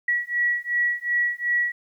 sine beating tone pair, 1928 / 1930.7 Hz, B6 / B6, -42 / -40 cents, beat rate 2.7 Hz, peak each -24 dBFS, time 0.08-1.72 s, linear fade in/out 5 ms, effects 10-bit

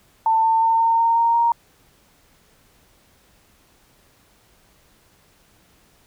sine tone with pitch steps, 893 / 899.7 / 906.5 / 913.3 / 920.2 / 927.2 / 934.2 Hz, A5 / A5 / A#5 / A#5 / A#5 / A#5 / A#5, +25 / +38 / -49 / -36 / -23 / -10 / +3 cents, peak -14 dBFS, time 0.26-1.52 s, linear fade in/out 2 ms, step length 180 ms, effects pink hiss -57 dBFS RMS until 6.06 s

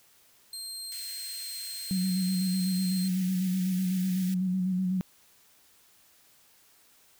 25% pulse tone, 4186 Hz, C8, in tune, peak -32 dBFS, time 0.53-3.08 s, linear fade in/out 2 ms
white high-pass noise, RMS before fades -44 dBFS, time 0.92-4.34 s, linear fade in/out 0 ms, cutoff 1600 Hz, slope 48 dB/octave
sine tone with vibrato, 185 Hz, F#3, in tune, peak -25 dBFS, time 1.91-5.01 s, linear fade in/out 0 ms, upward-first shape square, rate 8 Hz, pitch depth 32 cents each way
effects white hiss -61 dBFS RMS until 7.19 s

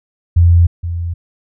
sine tone pair in turn, 85.7 / 85.4 Hz, F2 / F2, -32 / -38 cents, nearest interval unison, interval 6 cents, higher first, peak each -5 / -17 dBFS, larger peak first, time 0.36-0.67 / 0.83-1.14 s, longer neither, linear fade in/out 10 ms, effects none

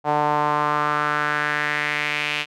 sawtooth tone with band-pass filter sweep, 148.8 Hz, D3, 23 cents sharp, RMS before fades -22 dBFS, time 0.04-2.46 s, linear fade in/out 50 ms, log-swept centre 800 to 2700 Hz, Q 3.1, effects none

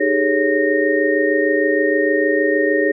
sine tone cluster, 307.8 / 395.8 / 422.3 / 554 / 1849 Hz, D#4 / G4 / G#4 / C#5 / A#6, -19 / +17 / +29 / -1 / -15 cents, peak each -20 dBFS, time 0-2.92 s, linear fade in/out 10 ms, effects none

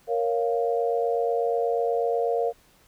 sine chord, Bb minor, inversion none, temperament equal, 466.2 / 554.4 / 698.5 Hz, Bb4 / Db5 / F5, 0 / 0 / 0 cents, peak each -24 / -29 / -27 dBFS, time 0.07-2.53 s, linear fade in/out 50 ms, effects pink hiss -59 dBFS RMS until 2.87 s

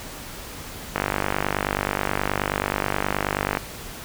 click train, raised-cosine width 0.5 ms, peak -6 dBFS, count 130, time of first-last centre 0.96-3.571 s, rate 49.4 Hz, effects pink hiss -37 dBFS RMS until 4.04 s

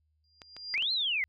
sine tone with exponential growth, 4800 Hz, D8, 37 cents sharp, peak -32 dBFS, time 0.24-0.75 s, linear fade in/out 1 ms, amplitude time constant 110 ms
clicks, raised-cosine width 0.2 ms, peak -28 dBFS, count 4, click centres 0.418 / 0.566 / 0.778 / 0.824 s
sine linear two-way sweep, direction up then down, 1975.5 to 4240 to 1975.5 Hz, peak -27 dBFS, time 0.74-1.24 s, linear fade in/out 0 ms, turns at 0.92 s
effects added 77 Hz sine -70 dBFS peak until 1.28 s

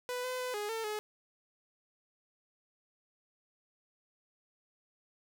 sawtooth tone with pitch steps, 496.2 / 507 / 503 / 415.9 / 449.5 / 423.8 Hz, B4 / B4 / B4 / G#4 / A4 / G#4, +8 / +45 / +32 / +2 / +37 / +35 cents, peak -31 dBFS, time 0.09-0.99 s, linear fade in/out 0 ms, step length 150 ms, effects none

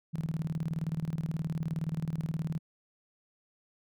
sine tone with tremolo, 159.8 Hz, D#3, 47 cents sharp, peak -28 dBFS, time 0.13-2.59 s, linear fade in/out 20 ms, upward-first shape square, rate 19 Hz, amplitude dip 80%, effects none

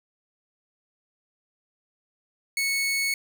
sawtooth tone, 2207 Hz, C#7, 8 cents flat, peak -20 dBFS, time 2.57-3.14 s, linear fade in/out 2 ms, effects none

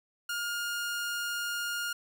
sawtooth tone, 1417 Hz, F6, 25 cents sharp, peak -28 dBFS, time 0.29-1.93 s, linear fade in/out 5 ms, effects none

